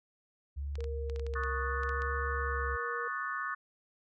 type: tone with vibrato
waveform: sine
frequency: 70 Hz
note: C#2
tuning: 18 cents sharp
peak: -34 dBFS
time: 0.56-2.77 s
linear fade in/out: 20 ms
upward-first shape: sine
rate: 0.75 Hz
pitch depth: 42 cents each way
type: clicks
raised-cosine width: 0.2 ms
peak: -30 dBFS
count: 12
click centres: 0.755 / 0.806 / 0.842 / 1.098 / 1.161 / 1.196 / 1.266 / 1.338 / 1.436 / 1.834 / 1.892 / 2.02 s
type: tone with pitch glide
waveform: sine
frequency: 465.8 to 473.1 Hz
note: A#4 to A#4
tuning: -1 to +26 cents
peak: -39 dBFS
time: 0.78-3.08 s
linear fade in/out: 5 ms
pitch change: +27 cents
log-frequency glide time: 1.53-1.69 s
type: chord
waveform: sine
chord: D# half-diminished seventh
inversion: third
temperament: equal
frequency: 1108.7 / 1244.5 / 1480 / 1760 Hz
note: C#6 / D#6 / F#6 / A6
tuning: 0 / 0 / 0 / 0 cents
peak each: -39 dBFS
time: 1.35-3.55 s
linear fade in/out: 10 ms
effects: none